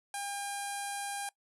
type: tone with low-pass filter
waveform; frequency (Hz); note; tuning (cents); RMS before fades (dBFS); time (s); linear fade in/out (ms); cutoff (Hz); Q
sawtooth; 804; G5; +44; -38; 0.14-1.29; 2; 10000; 4.6
effects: noise-tail reverb RT60 0.1 s tail -22 dB re dry